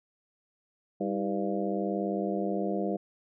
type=harmonic tone with a mistuned harmonic; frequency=99.1 Hz; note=G2; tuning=19 cents sharp; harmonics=2 / 3 / 4 / 5 / 6 / 7; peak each=-32 / -34 / -35 / -36 / -37 / -37 dBFS; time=1-2.97 s; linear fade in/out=10 ms; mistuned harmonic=3; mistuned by=+120 cents; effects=none